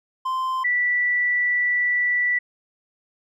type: tone pair in turn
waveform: triangle / sine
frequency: 1040 / 1963.3 Hz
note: C6 / B6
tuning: -11 / -11 cents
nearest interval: major seventh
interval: 1100 cents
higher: second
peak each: -20 / -18 dBFS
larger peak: second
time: 0.25-0.64 / 0.64-2.39 s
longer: second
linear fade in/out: 10 ms
effects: none